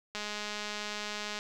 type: click train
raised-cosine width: 0.2 ms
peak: -20 dBFS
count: 260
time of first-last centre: 0.15-1.389 s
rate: 209 Hz
effects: none